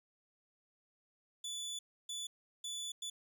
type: tone bursts at uneven times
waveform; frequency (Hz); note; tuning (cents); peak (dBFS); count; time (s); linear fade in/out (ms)
25% pulse; 3468; A7; -26; -36; 4; 1.44-1.79 / 2.09-2.27 / 2.64-2.92 / 3.02-3.1; 5
effects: none